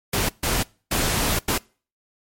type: noise bursts at uneven times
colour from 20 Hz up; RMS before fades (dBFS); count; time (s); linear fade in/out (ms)
pink; -22; 4; 0.13-0.29 / 0.43-0.63 / 0.91-1.39 / 1.48-1.58; 5
effects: noise-tail reverb RT60 0.4 s tail -25 dB re dry + MP3 64 kbps